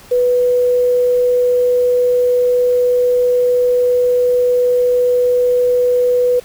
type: tone with quantisation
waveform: sine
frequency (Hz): 493.4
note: B4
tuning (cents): -2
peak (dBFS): -10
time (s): 0.11-6.4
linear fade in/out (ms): 10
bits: 6
effects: pink hiss -41 dBFS RMS until 6.44 s